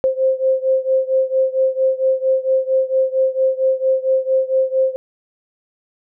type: beating tone pair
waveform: sine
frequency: 524 / 528.4 Hz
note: C5 / C5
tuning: +2 / +17 cents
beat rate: 4.4 Hz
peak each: -16 / -18 dBFS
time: 0.04-4.96 s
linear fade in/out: 0 ms
effects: none